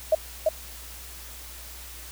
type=tone with echo; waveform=sine; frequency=630 Hz; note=D#5; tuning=21 cents sharp; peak=-15 dBFS; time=0.12-0.15 s; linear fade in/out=5 ms; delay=340 ms; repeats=1; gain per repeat=-2 dB; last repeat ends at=0.49 s; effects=added 60 Hz sine -44 dBFS peak until 2.11 s + white hiss -43 dBFS RMS until 2.11 s